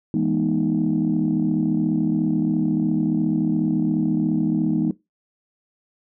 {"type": "chord", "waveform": "sine", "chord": "E major seventh", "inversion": "none", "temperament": "equal with one note detuned", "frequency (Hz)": [164.81, 207.7, 241.9, 311.1], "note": ["E3", "G#3", "B3", "D#4"], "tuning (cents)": [0, 0, -36, 0], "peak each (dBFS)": [-24, -23, -23, -22], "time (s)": [0.14, 4.91], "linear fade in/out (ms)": 2, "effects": ["noise-tail reverb RT60 0.2 s tail -19 dB re dry", "tanh soft clip ceiling -11 dBFS"]}